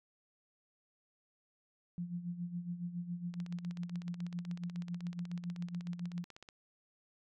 sine tone with tremolo, 174.61 Hz, F3, in tune, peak -35 dBFS, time 1.98-6.24 s, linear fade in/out 0 ms, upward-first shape sine, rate 7.2 Hz, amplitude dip 70%
click train, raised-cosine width 0.2 ms, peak -34 dBFS, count 52, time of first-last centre 3.34-6.488 s, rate 16.2 Hz
effects none

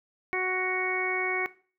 harmonic tone with a mistuned harmonic, 370 Hz, F#4, in tune, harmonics 1 / 2 / 3 / 4 / 5 / 6, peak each -31 / -35 / -36 / -40 / -35 / -30 dBFS, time 0.33-1.46 s, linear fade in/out 0 ms, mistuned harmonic 5, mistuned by +19 cents, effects noise-tail reverb RT60 0.4 s tail -18 dB re dry

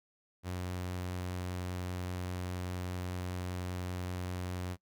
sawtooth tone, 90.5 Hz, F#2, 38 cents flat, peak -32 dBFS, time 0.43-4.77 s, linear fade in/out 50 ms, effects noise-tail reverb RT60 0.1 s tail -23 dB re dry

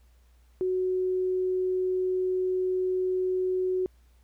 sine tone, 370 Hz, F#4, in tune, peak -24 dBFS, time 0.61-3.86 s, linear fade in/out 0 ms, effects added 60 Hz sine -56 dBFS peak until 4.23 s + pink hiss -69 dBFS RMS until 4.23 s

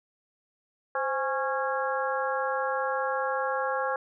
harmonic tone with a mistuned harmonic, 275 Hz, C#4, 14 cents flat, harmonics 2 / 3 / 4 / 5 / 6, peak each -30 / -32 / -33 / -34 / -35 dBFS, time 0.95-3.96 s, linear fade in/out 2 ms, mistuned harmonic 2, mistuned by -90 cents, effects none

